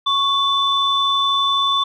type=tone pair together; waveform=sine; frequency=1105 / 3508 Hz; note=C#6 / A7; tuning=-6 / -6 cents; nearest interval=octave + minor sixth; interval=2000 cents; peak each=-17 dBFS; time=0.06-1.84 s; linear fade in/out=10 ms; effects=tanh soft clip ceiling -7 dBFS